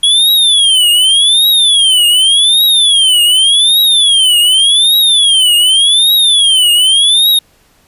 square tone with vibrato, 3305 Hz, G#7, 9 cents flat, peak -6 dBFS, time 0.03-7.39 s, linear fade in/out 5 ms, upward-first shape triangle, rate 0.86 Hz, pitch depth 270 cents each way, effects pink hiss -50 dBFS RMS until 7.87 s + resampled to 32000 Hz

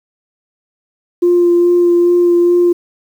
sine tone with vibrato, 349.2 Hz, F4, in tune, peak -6 dBFS, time 1.22-2.73 s, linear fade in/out 10 ms, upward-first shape sine, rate 2.4 Hz, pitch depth 13 cents each way, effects tanh soft clip ceiling -3 dBFS + 7-bit

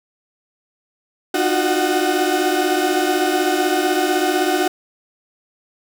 35% pulse tone cluster, 305.7 / 354.7 / 370.6 / 749 Hz, D#4 / F4 / F#4 / F#5, -30 / +27 / +3 / +21 cents, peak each -20 dBFS, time 1.34-4.68 s, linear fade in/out 5 ms, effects none

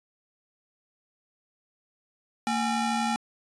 35% pulse ring-modulated tone, 530 Hz, C5, 22 cents sharp, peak -20 dBFS, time 2.47-3.16 s, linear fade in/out 0 ms, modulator 301 Hz, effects resampled to 22050 Hz

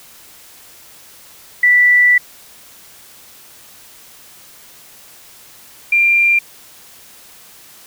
sine tone pair in turn, 1968 / 2383 Hz, B6 / D7, -7 / +25 cents, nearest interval minor third, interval 332 cents, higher second, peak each -7 / -9 dBFS, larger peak first, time 1.63-2.18 / 5.92-6.39 s, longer first, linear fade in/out 5 ms, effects white hiss -42 dBFS RMS until 7.86 s

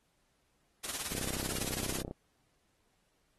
white noise with tremolo, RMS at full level -35 dBFS, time 0.83-2.02 s, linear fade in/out 20 ms, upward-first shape sine, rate 18 Hz, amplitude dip 70%
click train, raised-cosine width 2 ms, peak -26 dBFS, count 33, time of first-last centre 1.12-2.111 s, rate 32.3 Hz
effects pink hiss -75 dBFS RMS until 3.38 s + AAC 32 kbps

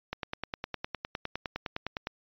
click train, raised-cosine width 0.3 ms, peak -17 dBFS, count 20, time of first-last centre 0.13-2.071 s, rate 9.79 Hz, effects resampled to 11025 Hz

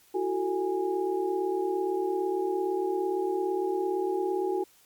sine tone cluster, 335.9 / 373.5 / 442.2 / 825 Hz, E4 / F#4 / A4 / G#5, +33 / +16 / +9 / -12 cents, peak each -34 / -27 / -35 / -34 dBFS, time 0.14-4.64 s, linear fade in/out 10 ms, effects white hiss -60 dBFS RMS until 4.85 s + MP3 96 kbps

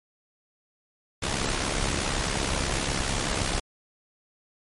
pink noise with amplitude modulation, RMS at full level -24 dBFS, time 1.22-3.6 s, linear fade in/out 10 ms, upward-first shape sine, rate 67.9 Hz, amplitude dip 65%, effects low-pass 10000 Hz 12 dB/octave + MP3 48 kbps

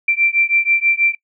sine beating tone pair, 2349 / 2355.2 Hz, D7 / D7, 0 / +4 cents, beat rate 6.2 Hz, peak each -16 dBFS, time 0.08-1.15 s, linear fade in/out 5 ms, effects noise-tail reverb RT60 0.1 s tail -24 dB re dry

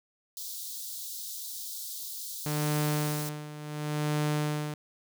white high-pass noise, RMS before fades -39 dBFS, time 0.37-3.29 s, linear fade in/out 0 ms, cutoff 3600 Hz, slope 48 dB/octave
sawtooth tone with tremolo, 150 Hz, D3, 37 cents sharp, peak -22 dBFS, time 2.46-4.74 s, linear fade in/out 0 ms, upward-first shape sine, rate 0.7 Hz, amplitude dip 80%
effects none

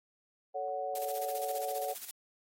sine chord, F# minor, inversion first, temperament equal with one note detuned, 440 / 561.5 / 740 Hz, A4 / C#5 / F#5, 0 / +22 / 0 cents, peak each -42 / -37 / -36 dBFS, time 0.54-1.94 s, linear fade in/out 20 ms
blue noise with tremolo, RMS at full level -41 dBFS, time 0.95-2.11 s, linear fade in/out 2 ms, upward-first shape square, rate 15 Hz, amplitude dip 65%
effects AAC 48 kbps

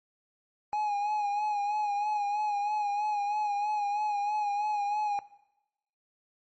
triangle tone with vibrato, 830 Hz, G#5, 1 cent flat, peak -25 dBFS, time 0.73-5.19 s, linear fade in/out 0 ms, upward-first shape sine, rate 3.1 Hz, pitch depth 42 cents each way, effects noise-tail reverb RT60 0.9 s tail -19 dB re dry + MP3 32 kbps

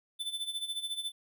square tone with tremolo, 3520 Hz, A7, in tune, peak -32 dBFS, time 0.19-1.12 s, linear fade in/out 20 ms, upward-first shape sine, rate 14 Hz, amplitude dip 75%, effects none

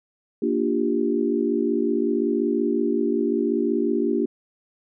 sine chord, G minor seventh, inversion first, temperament equal with one note detuned, 233.1 / 293.7 / 349.2 / 394.7 Hz, Bb3 / D4 / F4 / G4, 0 / 0 / 0 / +12 cents, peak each -25 dBFS, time 0.42-4.26 s, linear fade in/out 5 ms, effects none

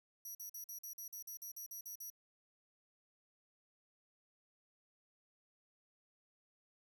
10% pulse tone bursts, 5800 Hz, F#8, 35 cents flat, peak -40 dBFS, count 13, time 0.25-2.102 s, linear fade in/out 5 ms, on 100 ms, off 46 ms, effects none

